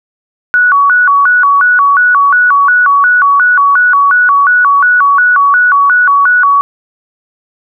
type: tone with vibrato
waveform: sine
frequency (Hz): 1287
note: E6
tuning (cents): -42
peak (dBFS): -4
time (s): 0.54-6.61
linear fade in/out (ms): 0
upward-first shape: square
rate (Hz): 2.8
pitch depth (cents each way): 230
effects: none